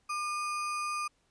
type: tone with sample-and-hold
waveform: sine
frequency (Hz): 1201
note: D6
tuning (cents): +38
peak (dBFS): -31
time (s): 0.09-1.08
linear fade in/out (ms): 10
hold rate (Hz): 3675
effects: pink hiss -72 dBFS RMS until 1.3 s + resampled to 22050 Hz